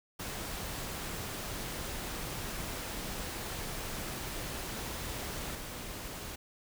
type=noise with level steps; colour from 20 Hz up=pink; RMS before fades=-39 / -42 dBFS; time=0.19-6.36 s; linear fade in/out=10 ms; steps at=5.55 s; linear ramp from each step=2 ms; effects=none